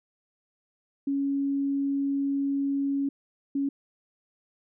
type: tone bursts at uneven times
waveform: sine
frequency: 278 Hz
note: C#4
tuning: 5 cents sharp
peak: -24 dBFS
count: 2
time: 1.07-3.09 / 3.55-3.69 s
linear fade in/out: 5 ms
effects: none